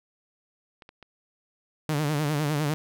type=clicks; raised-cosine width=0.3 ms; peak=-30 dBFS; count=3; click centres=0.822 / 0.891 / 1.027 s
type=tone with vibrato; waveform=sawtooth; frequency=149.2 Hz; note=D3; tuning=28 cents sharp; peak=-20 dBFS; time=1.89-2.74 s; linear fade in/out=0 ms; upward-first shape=sine; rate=9.9 Hz; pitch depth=89 cents each way
effects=none